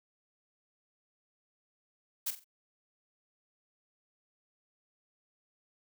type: noise with echo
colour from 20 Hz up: blue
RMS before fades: -33 dBFS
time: 2.26-2.31 s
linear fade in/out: 10 ms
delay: 45 ms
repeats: 3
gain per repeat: -10 dB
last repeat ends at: 2.445 s
effects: none